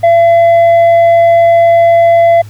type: tone with tanh clipping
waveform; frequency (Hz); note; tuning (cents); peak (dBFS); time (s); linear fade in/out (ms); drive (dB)
sine; 677; E5; +46; -4; 0.03-2.42; 10; 4
effects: added 105 Hz sine -27 dBFS peak until 2.49 s + pink hiss -41 dBFS RMS until 2.49 s